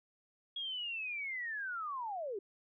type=linear sweep; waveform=sine; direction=down; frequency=3322 to 370 Hz; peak=-37 dBFS; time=0.56-2.39 s; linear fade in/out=5 ms; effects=none